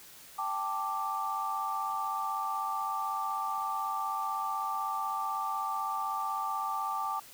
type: chord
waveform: sine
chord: G suspended second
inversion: none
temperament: equal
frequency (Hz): 784 / 880 / 1174.7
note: G5 / A5 / D6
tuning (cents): 0 / 0 / 0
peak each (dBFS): -37 / -36 / -33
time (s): 0.38-7.2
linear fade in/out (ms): 10
effects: white hiss -52 dBFS RMS until 7.33 s